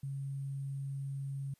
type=tone with sample-and-hold; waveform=sine; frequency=137.7 Hz; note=C#3; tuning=11 cents flat; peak=-36 dBFS; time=0.03-1.54 s; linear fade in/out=5 ms; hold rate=8820 Hz; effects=white hiss -73 dBFS RMS until 1.59 s + resampled to 32000 Hz